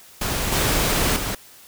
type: noise with level steps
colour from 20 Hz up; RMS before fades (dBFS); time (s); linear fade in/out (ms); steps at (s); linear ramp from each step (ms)
pink; -24 / -20 / -26; 0.21-1.35; 5; 0.52 / 1.16; 5
effects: white hiss -47 dBFS RMS until 1.67 s

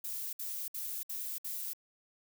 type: noise bursts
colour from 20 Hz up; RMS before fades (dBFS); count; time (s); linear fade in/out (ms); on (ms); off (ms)
violet; -39; 5; 0.04-1.734; 5; 290; 61
effects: none

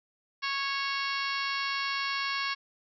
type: harmonic tone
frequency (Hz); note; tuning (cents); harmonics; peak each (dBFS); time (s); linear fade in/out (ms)
552; C#5; -7; 2 / 3 / 4 / 5 / 6 / 7 / 8 / 9 / 10; -34 / -36 / -36 / -38 / -41 / -43 / -38 / -45 / -42; 0.42-2.55; 20
effects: none

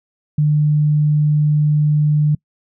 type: tone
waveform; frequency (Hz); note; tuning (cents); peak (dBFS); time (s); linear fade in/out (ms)
sine; 150; D3; +37; -11; 0.38-2.35; 5
effects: noise-tail reverb RT60 0.1 s tail -26 dB re dry

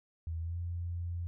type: tone with pitch glide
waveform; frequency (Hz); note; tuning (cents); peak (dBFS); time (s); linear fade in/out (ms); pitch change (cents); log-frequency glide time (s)
sine; 81.9 to 86.42; E2 to F2; -11 to -18; -34; 0.27-1.27; 0; +93; 0.4-0.57
effects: none

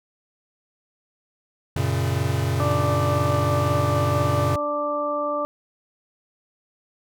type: chord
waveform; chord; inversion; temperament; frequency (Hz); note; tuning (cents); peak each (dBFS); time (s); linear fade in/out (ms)
square; F# major; none; equal; 92.5 / 116.54 / 138.59; F#2 / A#2 / C#3; 0 / 0 / 0; -26; 1.76-4.56; 5
type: harmonic tone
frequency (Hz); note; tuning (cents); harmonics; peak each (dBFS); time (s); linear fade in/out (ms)
293.7; D4; 0; 1 / 2 / 3 / 4; -32 / -25 / -35 / -26; 2.6-5.45; 0
effects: none

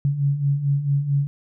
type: beating tone pair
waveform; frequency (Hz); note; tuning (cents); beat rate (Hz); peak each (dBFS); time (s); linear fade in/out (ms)
sine; 138.1 / 142.6; C#3 / C#3; -6 / +49; 4.5; -25 / -19; 0.05-1.27; 0
effects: none

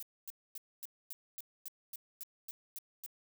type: noise bursts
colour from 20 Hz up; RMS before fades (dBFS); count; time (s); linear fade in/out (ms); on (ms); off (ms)
violet; -44; 12; 0-3.062; 0; 26; 250
effects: none

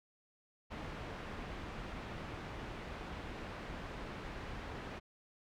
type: low-pass noise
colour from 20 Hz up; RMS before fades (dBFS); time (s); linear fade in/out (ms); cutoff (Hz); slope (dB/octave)
pink; -45; 0.7-5; 20; 2500; 12
effects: none

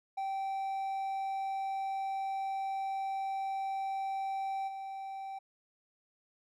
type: tone with level steps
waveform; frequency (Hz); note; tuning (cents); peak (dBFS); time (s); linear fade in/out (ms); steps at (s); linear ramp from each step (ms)
triangle; 777; G5; -16; -31 / -37; 0.17-5.39; 10; 4.67; 20
effects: none

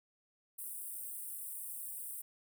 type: high-pass noise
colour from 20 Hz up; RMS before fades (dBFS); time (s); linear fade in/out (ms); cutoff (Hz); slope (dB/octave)
pink; -44; 0.58-2.22; 10; 8400; 96
effects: none

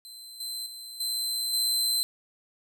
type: tone with level steps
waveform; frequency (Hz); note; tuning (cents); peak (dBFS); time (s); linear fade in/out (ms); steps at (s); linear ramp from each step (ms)
sawtooth; 4079; C8; -45; -40 / -30 / -37 / -25 / -21; 0.05-2.03; 0; 0.4 / 0.66 / 1 / 1.53; 5
effects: none

